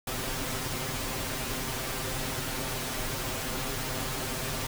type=noise with comb filter; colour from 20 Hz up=pink; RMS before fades=-33 dBFS; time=0.07-4.67 s; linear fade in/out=5 ms; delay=7.7 ms; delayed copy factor=+0.95; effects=none